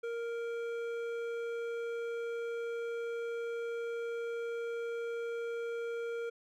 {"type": "tone with hard clipping", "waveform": "triangle", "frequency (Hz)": 466.2, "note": "A#4", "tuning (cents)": 0, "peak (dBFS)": -37, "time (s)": [0.03, 6.3], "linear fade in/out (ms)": 10, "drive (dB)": 14, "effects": []}